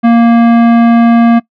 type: tone with tanh clipping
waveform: sine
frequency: 233.1 Hz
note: A#3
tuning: in tune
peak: -5 dBFS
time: 0.03-1.4 s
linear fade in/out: 20 ms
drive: 16 dB
effects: noise-tail reverb RT60 0.1 s tail -21 dB re dry